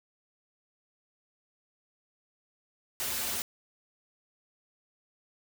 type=noise with comb filter; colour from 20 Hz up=white; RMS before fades=-33 dBFS; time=3-3.42 s; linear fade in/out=0 ms; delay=6.3 ms; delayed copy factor=-0.9; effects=none